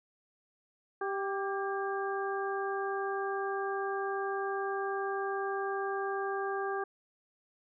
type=harmonic tone with a mistuned harmonic; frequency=392 Hz; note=G4; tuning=in tune; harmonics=1 / 2 / 3 / 4; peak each=-34 / -37 / -39 / -40 dBFS; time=1.01-6.84 s; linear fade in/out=5 ms; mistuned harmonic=4; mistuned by=+42 cents; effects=none